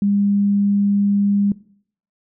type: tone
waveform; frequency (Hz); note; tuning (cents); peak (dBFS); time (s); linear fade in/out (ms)
sine; 201.7; G3; +50; -14; 0.02-1.52; 2
effects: noise-tail reverb RT60 0.6 s tail -20 dB re dry